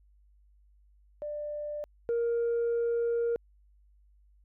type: tone pair in turn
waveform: sine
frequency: 593 / 468.5 Hz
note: D5 / A#4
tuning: +17 / +9 cents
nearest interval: major third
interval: 408 cents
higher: first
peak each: -33 / -24 dBFS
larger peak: second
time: 1.22-1.84 / 2.09-3.36 s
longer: second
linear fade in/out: 0 ms
effects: tanh soft clip ceiling -24 dBFS + added 50 Hz sine -59 dBFS peak until 4.44 s